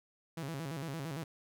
sawtooth tone with vibrato, 150.1 Hz, D3, 38 cents sharp, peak -34 dBFS, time 0.37-1.24 s, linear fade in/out 5 ms, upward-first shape square, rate 8.8 Hz, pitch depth 160 cents each way, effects none

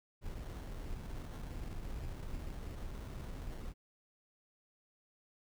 brown noise with sample-and-hold, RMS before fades -43 dBFS, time 0.21-3.74 s, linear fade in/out 50 ms, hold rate 2450 Hz, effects none

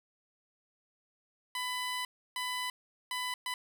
15% pulse tone bursts at uneven times, 999 Hz, B5, 20 cents sharp, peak -27 dBFS, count 4, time 1.55-2.05 / 2.36-2.7 / 3.11-3.34 / 3.46-3.54 s, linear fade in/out 2 ms, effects none

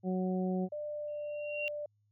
harmonic tone, 185 Hz, F#3, in tune, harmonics 1 / 2 / 3 / 4, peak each -31 / -37 / -41 / -43 dBFS, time 0.03-0.69 s, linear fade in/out 50 ms
sine tone with pitch glide, 596 to 591.5 Hz, D5 to D5, +25 to +12 cents, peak -36 dBFS, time 0.72-1.86 s, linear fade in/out 5 ms, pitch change -13 cents, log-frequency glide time 0.85-1.21 s
sine tone with exponential growth, 2758 Hz, F7, 22 cents flat, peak -31 dBFS, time 1.08-1.68 s, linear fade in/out 0 ms, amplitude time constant 130 ms
effects added 104 Hz sine -70 dBFS peak until 2.11 s

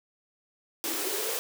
white noise with high-pass filter sweep, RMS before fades -31 dBFS, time 0.84-1.39 s, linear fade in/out 0 ms, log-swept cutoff 300 to 490 Hz, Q 9.6, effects none

